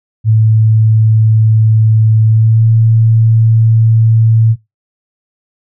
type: tone with pitch glide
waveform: sine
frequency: 110 to 112.51 Hz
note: A2 to A2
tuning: 0 to +39 cents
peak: -5 dBFS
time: 0.24-4.56 s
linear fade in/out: 50 ms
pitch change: +39 cents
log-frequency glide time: 2.24-2.65 s
effects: noise-tail reverb RT60 0.2 s tail -20 dB re dry

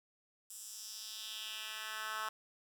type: tone with high-pass filter sweep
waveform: 10% pulse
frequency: 217.4 Hz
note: A3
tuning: 21 cents flat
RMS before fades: -44 dBFS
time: 0.5-2.29 s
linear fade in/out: 5 ms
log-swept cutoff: 8300 to 1200 Hz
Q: 2.1
effects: none

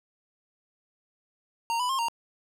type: tone with pitch steps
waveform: square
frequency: 925 / 992 / 1066 / 929 Hz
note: A#5 / B5 / C6 / A#5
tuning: -14 / +7 / +32 / -6 cents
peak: -26 dBFS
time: 1.7-2.084 s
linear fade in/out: 0 ms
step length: 96 ms
effects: low-pass 11000 Hz 12 dB/octave

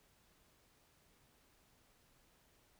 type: silence
effects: pink hiss -71 dBFS RMS until 2.79 s

